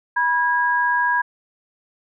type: tone pair together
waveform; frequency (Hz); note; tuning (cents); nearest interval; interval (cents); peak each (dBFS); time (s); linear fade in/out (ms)
sine; 975.7 / 1641; B5 / G#6; -21 / -21; major sixth; 900; -19; 0.16-1.22; 10
effects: none